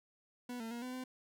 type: tone with pitch steps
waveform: 40% pulse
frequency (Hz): 245.8 / 225.4 / 237.3 / 252.7 / 255.7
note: B3 / A3 / A#3 / B3 / C4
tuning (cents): -8 / +42 / +31 / +40 / -40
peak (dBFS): -40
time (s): 0.49-1.04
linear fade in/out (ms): 5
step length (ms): 110
effects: none